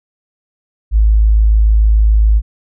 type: tone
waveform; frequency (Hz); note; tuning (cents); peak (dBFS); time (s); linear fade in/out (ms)
sine; 53.5; A1; -48; -6; 0.91-2.42; 50
effects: none